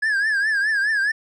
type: tone with vibrato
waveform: triangle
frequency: 1678 Hz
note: G#6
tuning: 17 cents sharp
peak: -16 dBFS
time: 0.02-1.12 s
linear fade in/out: 10 ms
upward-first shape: triangle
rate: 4.8 Hz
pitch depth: 130 cents each way
effects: resampled to 24000 Hz